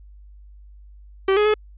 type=tone with pitch steps; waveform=45% pulse; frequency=386.1 / 419.3 / 425.9 Hz; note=G4 / G#4 / G#4; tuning=-26 / +17 / +44 cents; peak=-15 dBFS; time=1.28-1.541 s; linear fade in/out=5 ms; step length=87 ms; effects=added 50 Hz sine -42 dBFS peak until 1.77 s + resampled to 8000 Hz